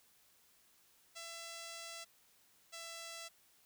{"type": "tone pair in turn", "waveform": "5% pulse", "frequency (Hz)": [670, 666.9], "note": ["E5", "E5"], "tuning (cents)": [28, 20], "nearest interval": "unison", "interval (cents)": 8, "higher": "first", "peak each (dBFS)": [-35, -35], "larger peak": "neither", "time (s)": [[1.15, 2.05], [2.72, 3.29]], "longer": "first", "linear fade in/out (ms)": 20, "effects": ["white hiss -69 dBFS RMS until 3.65 s"]}